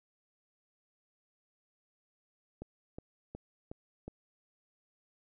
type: click train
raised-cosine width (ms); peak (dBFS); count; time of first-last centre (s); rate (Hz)
2; -29; 5; 2.62-4.08; 2.74
effects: none